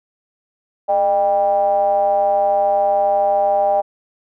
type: ring-modulated tone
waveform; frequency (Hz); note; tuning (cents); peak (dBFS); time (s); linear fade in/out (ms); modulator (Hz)
triangle; 93.6; F#2; +20; -8; 0.88-3.82; 20; 700
effects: none